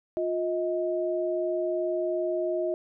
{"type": "tone pair together", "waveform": "sine", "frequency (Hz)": [354.6, 631.8], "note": ["F4", "D#5"], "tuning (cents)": [26, 26], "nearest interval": "minor seventh", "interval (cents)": 1000, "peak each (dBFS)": -28, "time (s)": [0.17, 2.74], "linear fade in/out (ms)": 0, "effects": []}